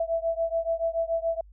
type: beating tone pair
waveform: sine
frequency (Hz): 659.3 / 666.3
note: E5 / E5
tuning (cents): 0 / +18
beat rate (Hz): 7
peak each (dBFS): -27 / -28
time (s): 0-1.41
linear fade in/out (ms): 5
effects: added 50 Hz sine -48 dBFS peak until 1.52 s